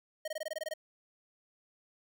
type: tone bursts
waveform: square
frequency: 625 Hz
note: D#5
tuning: 8 cents sharp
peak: -35 dBFS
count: 10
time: 0.25-0.738 s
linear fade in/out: 5 ms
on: 29 ms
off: 22 ms
effects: none